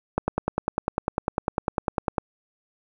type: click train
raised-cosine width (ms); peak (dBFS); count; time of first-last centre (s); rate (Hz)
1; -8; 21; 0.18-2.182; 9.99
effects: none